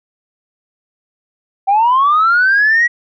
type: linear sweep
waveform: sine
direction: up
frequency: 762 to 1936 Hz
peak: -7 dBFS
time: 1.67-2.88 s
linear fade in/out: 20 ms
effects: tanh soft clip ceiling -5 dBFS